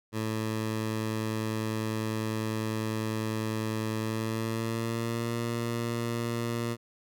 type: tone with pitch glide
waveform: 15% pulse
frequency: 110 to 117.22 Hz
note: A2 to A#2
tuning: 0 to +10 cents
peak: -23 dBFS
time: 0.12-6.77 s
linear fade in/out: 50 ms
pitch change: +110 cents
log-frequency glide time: 3.99-5.35 s
effects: none